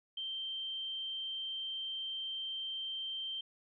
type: tone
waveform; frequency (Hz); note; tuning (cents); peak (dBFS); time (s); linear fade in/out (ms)
sine; 3136; G7; 0; -37; 0.17-3.41; 5
effects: none